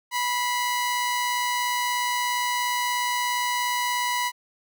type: tone pair together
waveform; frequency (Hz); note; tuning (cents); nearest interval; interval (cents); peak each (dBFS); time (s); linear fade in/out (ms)
sawtooth; 980 / 2077; B5 / C7; -14 / -13; octave + minor second; 1301; -20 / -29; 0.11-4.32; 50
effects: none